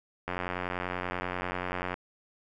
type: click train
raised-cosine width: 0.5 ms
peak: -17 dBFS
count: 151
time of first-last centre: 0.28-1.941 s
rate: 90.3 Hz
effects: none